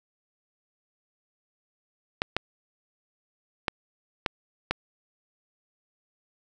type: clicks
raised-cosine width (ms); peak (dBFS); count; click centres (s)
0.3; -8; 5; 2.219 / 2.366 / 3.682 / 4.262 / 4.71
effects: none